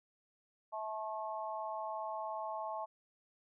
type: harmonic tone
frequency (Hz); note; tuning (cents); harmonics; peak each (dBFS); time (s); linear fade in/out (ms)
216.9; A3; -25; 3 / 4 / 5; -42 / -41 / -44; 0.72-2.86; 20
effects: none